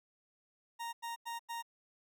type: tone bursts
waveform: 40% pulse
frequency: 931 Hz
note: A#5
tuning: 2 cents flat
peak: -38 dBFS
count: 4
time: 0.79-1.626 s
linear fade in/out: 20 ms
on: 140 ms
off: 92 ms
effects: none